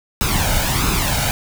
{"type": "noise with flanger", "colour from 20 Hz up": "pink", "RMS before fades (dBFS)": -18, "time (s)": [0.21, 1.31], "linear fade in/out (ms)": 0, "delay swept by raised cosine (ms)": [0.77, 1.36], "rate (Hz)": 1.5, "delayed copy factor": 0.65, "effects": []}